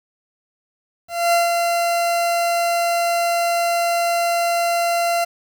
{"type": "tone with ADSR envelope", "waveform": "40% pulse", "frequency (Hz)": 686, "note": "F5", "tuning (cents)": -31, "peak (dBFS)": -12, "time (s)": [1.08, 5.25], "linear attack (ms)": 250, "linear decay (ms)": 150, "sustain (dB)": -4, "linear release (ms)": 14, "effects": ["8-bit"]}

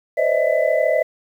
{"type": "tone cluster", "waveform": "sine", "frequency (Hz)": [502, 535, 608, 647, 2003], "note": ["B4", "C5", "D#5", "E5", "B6"], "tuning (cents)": [28, 38, -40, -32, 24], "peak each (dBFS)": [-24, -23, -19, -19, -27], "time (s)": [0.17, 1.03], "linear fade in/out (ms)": 10, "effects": ["8-bit"]}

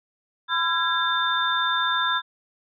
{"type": "tone cluster", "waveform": "sine", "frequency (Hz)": [1010, 1357, 1647, 3586], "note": ["B5", "E6", "G#6", "A7"], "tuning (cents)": [39, 50, -15, 32], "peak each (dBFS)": -26, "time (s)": [0.48, 2.22], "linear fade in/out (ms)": 50, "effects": []}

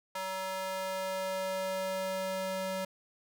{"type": "tone with high-pass filter sweep", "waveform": "square", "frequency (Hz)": 189.2, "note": "F#3", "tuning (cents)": 39, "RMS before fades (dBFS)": -35, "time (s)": [0.15, 2.85], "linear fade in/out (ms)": 5, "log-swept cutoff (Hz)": [790, 390], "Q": 1.9, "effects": []}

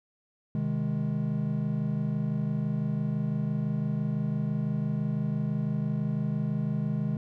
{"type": "chord", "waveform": "triangle", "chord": "Ab major", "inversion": "first", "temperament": "just", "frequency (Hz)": [129.78, 155.74, 207.7], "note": ["C3", "Eb3", "Ab3"], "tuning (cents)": [-14, 2, 0], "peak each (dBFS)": [-30, -28, -29], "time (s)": [0.55, 7.17], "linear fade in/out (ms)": 2, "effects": []}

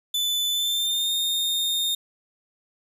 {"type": "tone with pitch glide", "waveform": "40% pulse", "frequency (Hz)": [3503, 3664], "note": ["A7", "A#7"], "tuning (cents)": [-8, -31], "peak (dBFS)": -21, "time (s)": [0.14, 1.95], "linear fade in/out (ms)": 5, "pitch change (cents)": 77, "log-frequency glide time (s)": [0.52, 1.12], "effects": []}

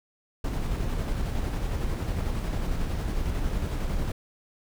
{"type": "noise with tremolo", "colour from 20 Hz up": "brown", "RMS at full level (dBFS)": -27, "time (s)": [0.44, 4.12], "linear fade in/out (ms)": 5, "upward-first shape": "square", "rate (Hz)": 11, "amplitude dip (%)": 25, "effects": []}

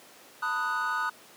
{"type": "chord", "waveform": "triangle", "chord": "B dominant seventh", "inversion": "third", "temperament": "equal with one note detuned", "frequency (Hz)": [895.4, 987.8, 1244.5, 1480], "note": ["A5", "B5", "D#6", "F#6"], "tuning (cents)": [30, 0, 0, 0], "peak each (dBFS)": [-34, -34, -29, -29], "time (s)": [0.42, 1.1], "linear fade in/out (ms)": 10, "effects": ["pink hiss -52 dBFS RMS until 1.36 s", "high-pass 300 Hz 12 dB/octave"]}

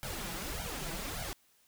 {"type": "noise with flanger", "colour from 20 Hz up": "pink", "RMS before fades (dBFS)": -39, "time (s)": [0.03, 1.33], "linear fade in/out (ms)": 0, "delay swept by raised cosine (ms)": [1.3, 6.1], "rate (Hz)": 1.7, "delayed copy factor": 1, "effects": ["white hiss -68 dBFS RMS until 1.67 s"]}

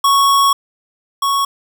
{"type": "tone pair in turn", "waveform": "square", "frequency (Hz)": [1108.7, 1108.7], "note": ["C#6", "C#6"], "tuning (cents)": [0, 0], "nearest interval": "unison", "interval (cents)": 0, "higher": "neither", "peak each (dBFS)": [-10, -14], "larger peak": "first", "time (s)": [[0.04, 0.53], [1.22, 1.45]], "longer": "first", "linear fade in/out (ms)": 5, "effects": []}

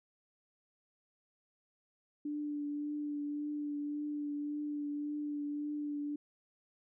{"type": "tone with vibrato", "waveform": "sine", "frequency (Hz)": 293.7, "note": "D4", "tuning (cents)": 0, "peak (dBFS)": -35, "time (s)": [2.25, 6.16], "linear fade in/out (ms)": 5, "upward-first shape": "triangle", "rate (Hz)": 1.8, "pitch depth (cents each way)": 20, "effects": []}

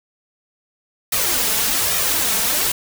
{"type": "noise with flanger", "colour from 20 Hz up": "white", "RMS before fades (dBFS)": -19, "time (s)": [1.12, 2.72], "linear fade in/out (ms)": 5, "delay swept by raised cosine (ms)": [1.6, 4.6], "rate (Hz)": 1.2, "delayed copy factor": 0.55, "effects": []}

